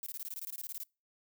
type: noise bursts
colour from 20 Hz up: violet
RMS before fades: -41 dBFS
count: 15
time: 0.03-0.834 s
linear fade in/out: 0 ms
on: 34 ms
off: 21 ms
effects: noise-tail reverb RT60 0.3 s tail -26 dB re dry